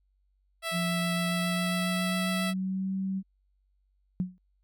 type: tone with vibrato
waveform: 10% pulse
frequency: 659.3 Hz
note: E5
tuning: in tune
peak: -22 dBFS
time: 0.62-2.54 s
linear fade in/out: 50 ms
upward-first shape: triangle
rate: 7.3 Hz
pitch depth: 8 cents each way
type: tone with pitch glide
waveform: sine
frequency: 174.61 to 191.52 Hz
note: F3 to G3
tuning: 0 to -40 cents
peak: -28 dBFS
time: 0.71-3.23 s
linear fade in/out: 50 ms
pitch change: +160 cents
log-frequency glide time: 1.15-2.93 s
type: tone with exponential decay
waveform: sine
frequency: 182.8 Hz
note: F#3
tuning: 21 cents flat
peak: -22 dBFS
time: 4.2-4.38 s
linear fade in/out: 0 ms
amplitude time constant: 39 ms
effects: added 48 Hz sine -67 dBFS peak until 4.63 s